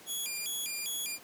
10% pulse tone with vibrato, 2840 Hz, F7, 28 cents sharp, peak -26 dBFS, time 0.06-1.19 s, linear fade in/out 50 ms, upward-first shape square, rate 2.5 Hz, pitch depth 290 cents each way, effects pink hiss -53 dBFS RMS until 1.23 s + high-pass 200 Hz 12 dB/octave

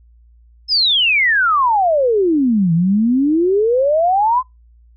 sine exponential two-way sweep, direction down then up, 5274 to 161 to 1051 Hz, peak -11 dBFS, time 0.68-4.43 s, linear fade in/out 50 ms, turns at 2.73 s, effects noise-tail reverb RT60 0.2 s tail -26 dB re dry + added 58 Hz sine -45 dBFS peak until 4.96 s

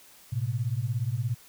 sine beating tone pair, 110 / 127 Hz, A2 / B2, 0 / +49 cents, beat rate 17 Hz, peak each -29 dBFS, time 0.32-1.35 s, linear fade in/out 10 ms, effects white hiss -54 dBFS RMS until 1.48 s

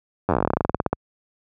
slowing click train, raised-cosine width 1 ms, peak -5 dBFS, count 22, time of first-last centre 0.29-0.93 s, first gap 10 ms, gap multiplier 1.1, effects high-pass 60 Hz 12 dB/octave

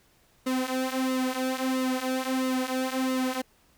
sawtooth tone with flanger, 258.9 Hz, C4, 18 cents flat, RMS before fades -28 dBFS, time 0.46-3.42 s, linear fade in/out 10 ms, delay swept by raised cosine 1.2 to 4.9 ms, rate 1.5 Hz, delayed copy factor -0.8, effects pink hiss -63 dBFS RMS until 3.77 s

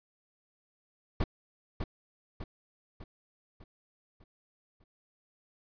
brown noise with echo, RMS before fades -27 dBFS, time 1.2-1.24 s, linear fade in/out 5 ms, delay 600 ms, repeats 6, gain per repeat -6 dB, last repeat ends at 4.84 s, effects resampled to 11025 Hz

